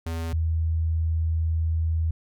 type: tone pair in turn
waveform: square / sine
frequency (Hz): 82.41 / 80.99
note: E2 / E2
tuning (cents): 0 / -30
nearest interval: unison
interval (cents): 30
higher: first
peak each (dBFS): -28 / -21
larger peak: second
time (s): 0.06-0.33 / 0.33-2.11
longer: second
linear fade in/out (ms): 5
effects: none